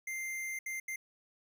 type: tone bursts at uneven times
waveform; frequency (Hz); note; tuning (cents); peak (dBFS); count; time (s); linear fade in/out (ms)
square; 2093; C7; 0; -37; 3; 0.07-0.59 / 0.66-0.8 / 0.88-0.96; 5
effects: none